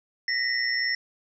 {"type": "tone cluster", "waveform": "sine", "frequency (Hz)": [1866, 1988, 5400], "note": ["A#6", "B6", "E8"], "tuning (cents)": [1, 11, 41], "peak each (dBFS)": -28, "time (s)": [0.28, 0.95], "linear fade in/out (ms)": 2, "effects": []}